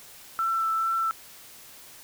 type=tone with vibrato; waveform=sine; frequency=1333 Hz; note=E6; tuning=19 cents sharp; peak=-23 dBFS; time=0.39-1.11 s; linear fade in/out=0 ms; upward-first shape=sine; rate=2.3 Hz; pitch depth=13 cents each way; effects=white hiss -48 dBFS RMS until 2.03 s